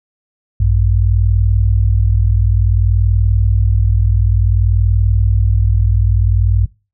sine tone pair together, 57.44 / 98 Hz, A#1 / G2, -25 / 0 cents, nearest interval major sixth, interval 925 cents, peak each -12 dBFS, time 0.6-6.66 s, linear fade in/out 5 ms, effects noise-tail reverb RT60 0.3 s tail -22 dB re dry

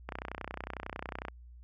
click train, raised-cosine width 0.5 ms, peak -22 dBFS, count 38, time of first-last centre 0.09-1.284 s, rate 31 Hz, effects added 60 Hz sine -49 dBFS peak until 1.63 s

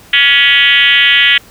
sine tone with frequency modulation, 2500 Hz, D#7, 8 cents sharp, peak -5 dBFS, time 0.13-1.38 s, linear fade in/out 5 ms, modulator 272 Hz, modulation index 3.1, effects pink hiss -40 dBFS RMS until 1.5 s

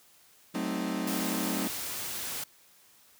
40% pulse chord, F# diminished seventh, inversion none, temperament equal with one note detuned, 187.91 / 220 / 261.6 / 311.1 Hz, F#3 / A3 / C4 / Eb4, +27 / 0 / 0 / 0 cents, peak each -35 dBFS, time 0.54-1.68 s, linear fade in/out 10 ms
white noise, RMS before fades -36 dBFS, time 1.07-2.44 s, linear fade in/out 5 ms
effects white hiss -60 dBFS RMS until 3.19 s + high-pass 60 Hz 12 dB/octave

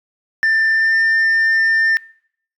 sine tone with pitch glide, 1784 to 1798.5 Hz, A6 to A6, +23 to +37 cents, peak -9 dBFS, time 0.43-1.97 s, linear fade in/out 0 ms, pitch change +14 cents, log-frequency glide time 0.72-0.96 s, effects noise-tail reverb RT60 0.6 s tail -24 dB re dry + tanh soft clip ceiling -11 dBFS

